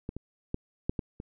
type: clicks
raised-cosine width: 3 ms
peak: -21 / -24 / -17 / -14 / -18 / -26 dBFS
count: 6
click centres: 0.091 / 0.166 / 0.544 / 0.895 / 0.992 / 1.201 s
effects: none